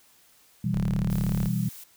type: chord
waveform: sine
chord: E minor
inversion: second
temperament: equal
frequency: 123.47 / 164.81 / 196 Hz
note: B2 / E3 / G3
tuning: 0 / 0 / 0 cents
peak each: -28 dBFS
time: 0.64-1.69 s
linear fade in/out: 5 ms
type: tone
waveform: sawtooth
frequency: 36.4 Hz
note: D1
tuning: 15 cents flat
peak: -27 dBFS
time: 0.73-1.49 s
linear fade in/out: 20 ms
type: noise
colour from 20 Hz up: blue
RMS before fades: -44 dBFS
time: 1.1-1.84 s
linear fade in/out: 5 ms
effects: white hiss -59 dBFS RMS until 1.96 s